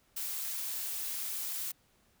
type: noise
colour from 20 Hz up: blue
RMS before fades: -37 dBFS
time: 0.16-1.72 s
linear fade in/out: 10 ms
effects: pink hiss -69 dBFS RMS until 2.2 s